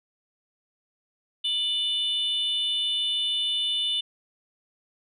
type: tone pair together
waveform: sine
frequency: 2960 / 3547 Hz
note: F#7 / A7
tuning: 0 / +13 cents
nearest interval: minor third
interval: 313 cents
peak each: -25 dBFS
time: 1.44-4.01 s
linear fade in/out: 10 ms
effects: tanh soft clip ceiling -19 dBFS